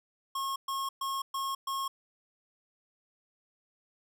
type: tone bursts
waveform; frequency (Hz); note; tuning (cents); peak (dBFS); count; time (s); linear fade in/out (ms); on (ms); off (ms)
square; 1085; C#6; -37; -32; 5; 0.35-1.88; 5; 210; 120
effects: none